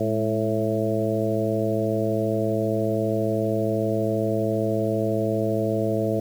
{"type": "harmonic tone with a mistuned harmonic", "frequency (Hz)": 110, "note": "A2", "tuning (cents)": 0, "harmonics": [1, 2, 3, 4, 5, 6], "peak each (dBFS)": [-28, -28, -28, -28, -28, -28], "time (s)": [0, 6.2], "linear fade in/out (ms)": 5, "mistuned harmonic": 2, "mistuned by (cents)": -59, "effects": ["8-bit"]}